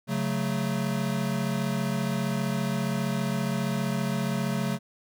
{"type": "chord", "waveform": "square", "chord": "F# minor", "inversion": "second", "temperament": "equal", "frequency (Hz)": [138.59, 185, 220], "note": ["C#3", "F#3", "A3"], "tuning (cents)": [0, 0, 0], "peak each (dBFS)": -31, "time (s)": [0.07, 4.79], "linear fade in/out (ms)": 50, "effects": []}